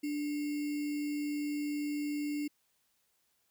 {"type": "tone with sample-and-hold", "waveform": "sine", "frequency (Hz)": 293.7, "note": "D4", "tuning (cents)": 0, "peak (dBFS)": -32, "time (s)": [0.03, 2.48], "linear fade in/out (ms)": 10, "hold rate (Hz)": 2450, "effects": ["white hiss -75 dBFS RMS until 3.5 s"]}